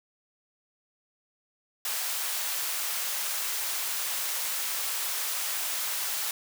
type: high-pass noise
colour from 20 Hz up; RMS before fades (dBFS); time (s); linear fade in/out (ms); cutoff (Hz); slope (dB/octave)
white; -31; 1.85-6.31; 2; 710; 12
effects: none